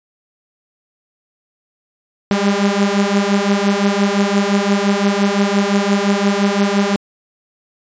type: beating tone pair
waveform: sawtooth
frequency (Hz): 197.9 / 203.7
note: G3 / G#3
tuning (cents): +17 / -33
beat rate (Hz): 5.8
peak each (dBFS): -12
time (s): 2.31-6.96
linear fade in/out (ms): 0
effects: resampled to 16000 Hz